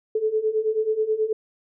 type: beating tone pair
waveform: sine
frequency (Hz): 429.6 / 438.9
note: A4 / A4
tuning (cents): -41 / -4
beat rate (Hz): 9.3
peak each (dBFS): -25 / -22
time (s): 0.15-1.33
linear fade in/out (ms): 5
effects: none